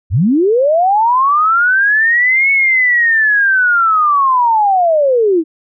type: linear two-way sweep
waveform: sine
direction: up then down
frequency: 69.6 to 2217 to 305 Hz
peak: -8 dBFS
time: 0.1-5.44 s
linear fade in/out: 50 ms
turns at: 2.51 s
effects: none